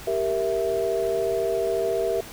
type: chord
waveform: sine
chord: E diminished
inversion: first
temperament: equal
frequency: 392 / 466.2 / 659.3 Hz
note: G4 / Bb4 / E5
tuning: 0 / 0 / 0 cents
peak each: -26 dBFS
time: 0.07-2.21 s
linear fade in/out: 5 ms
effects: pink hiss -41 dBFS RMS until 2.32 s